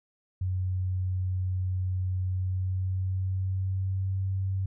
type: tone with pitch glide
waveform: sine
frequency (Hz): 92.5 to 95.65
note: F#2 to G2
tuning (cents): 0 to -42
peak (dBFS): -26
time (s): 0.41-4.66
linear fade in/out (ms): 5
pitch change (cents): +58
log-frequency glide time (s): 2.25-4.2
effects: none